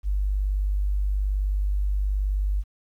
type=tone; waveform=sine; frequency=49.44 Hz; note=G1; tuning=15 cents sharp; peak=-21 dBFS; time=0.03-2.64 s; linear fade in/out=50 ms; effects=10-bit